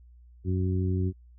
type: harmonic tone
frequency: 92.5 Hz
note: F#2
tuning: in tune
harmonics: 1 / 2 / 3 / 4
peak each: -25 / -32 / -35 / -35 dBFS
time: 0.44-1.13 s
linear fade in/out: 50 ms
effects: added 60 Hz sine -50 dBFS peak until 1.38 s